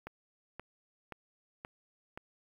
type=click train; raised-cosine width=0.5 ms; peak=-27 dBFS; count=5; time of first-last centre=0.07-2.175 s; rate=1.9 Hz; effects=9-bit